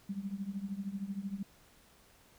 sine tone with tremolo, 197.3 Hz, G3, 11 cents sharp, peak -32 dBFS, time 0.09-1.43 s, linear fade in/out 5 ms, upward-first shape triangle, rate 13 Hz, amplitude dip 90%, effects pink hiss -63 dBFS RMS until 2.38 s

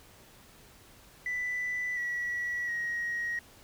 sine tone with pitch steps, 1985 / 1936.3 / 1888.8 Hz, B6 / B6 / A#6, +8 / -35 / +22 cents, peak -29 dBFS, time 1.26-3.39 s, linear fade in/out 2 ms, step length 710 ms, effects tanh soft clip ceiling -27 dBFS + pink hiss -56 dBFS RMS until 3.63 s

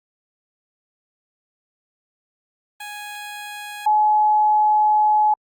15% pulse / sine tone pair in turn, 830.6 / 849.5 Hz, G#5 / G#5, 0 / +39 cents, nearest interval unison, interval 39 cents, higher second, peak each -25 / -13 dBFS, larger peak second, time 2.8-3.86 / 3.86-5.34 s, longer second, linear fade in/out 5 ms, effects Opus 32 kbps

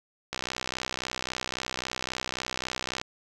click train, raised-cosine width 0.2 ms, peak -13 dBFS, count 172, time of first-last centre 0.33-3.014 s, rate 63.7 Hz, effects none

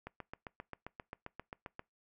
click train, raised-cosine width 0.5 ms, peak -28 dBFS, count 14, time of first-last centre 0.07-1.794 s, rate 7.54 Hz, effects noise-tail reverb RT60 0.2 s tail -24 dB re dry

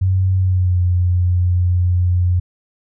sine tone with pitch glide, 93.9 to 89.3 Hz, F#2 to F2, +26 to +39 cents, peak -12 dBFS, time 0.01-2.4 s, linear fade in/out 10 ms, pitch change -87 cents, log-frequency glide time 0.37-0.82 s, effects none

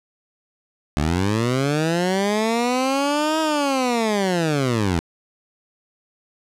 15% pulse linear two-way sweep, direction up then down, 70 to 319.3 to 79.6 Hz, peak -12 dBFS, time 0.97-4.99 s, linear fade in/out 0 ms, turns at 3.4 s, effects low-pass 9000 Hz 12 dB/octave

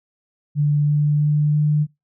sine tone with pitch steps, 147 / 148.02 / 149.05 / 150.09 Hz, D3 / D3 / D3 / D3, +2 / +14 / +26 / +38 cents, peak -14 dBFS, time 0.55-1.87 s, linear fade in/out 50 ms, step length 330 ms, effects noise-tail reverb RT60 0.2 s tail -22 dB re dry

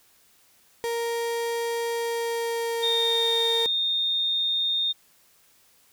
35% pulse tone with pitch glide, 466.2 to 460.3 Hz, A#4 to A#4, 0 to -22 cents, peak -24 dBFS, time 0.84-3.66 s, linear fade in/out 0 ms, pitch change -22 cents, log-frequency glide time 1.91-3.5 s
sine tone, 3662 Hz, A#7, 32 cents flat, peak -22 dBFS, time 2.82-4.93 s, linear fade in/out 20 ms
effects white hiss -60 dBFS RMS until 5.92 s

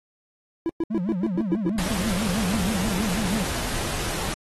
triangle tone bursts, 331.9 Hz, E4, 12 cents sharp, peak -19 dBFS, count 8, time 0.66-1.694 s, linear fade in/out 0 ms, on 33 ms, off 110 ms
triangle tone with vibrato, 198.4 Hz, G3, 21 cents sharp, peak -22 dBFS, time 0.9-3.44 s, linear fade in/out 10 ms, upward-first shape sine, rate 6.2 Hz, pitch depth 230 cents each way
pink noise, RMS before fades -29 dBFS, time 1.78-4.34 s, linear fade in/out 2 ms
effects AAC 32 kbps

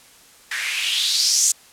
blue noise with band-pass filter sweep, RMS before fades -20 dBFS, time 0.51-1.52 s, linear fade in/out 5 ms, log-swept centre 1700 to 7200 Hz, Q 4.3, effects white hiss -49 dBFS RMS until 1.72 s + low-pass 11000 Hz 12 dB/octave

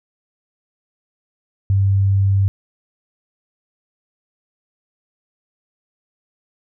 sine tone, 98 Hz, G2, in tune, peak -12 dBFS, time 1.7-2.48 s, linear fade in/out 0 ms, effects none

